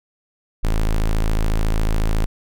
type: tone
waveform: square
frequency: 27 Hz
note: A0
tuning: 32 cents flat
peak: -16 dBFS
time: 0.63-2.26 s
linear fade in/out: 10 ms
effects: none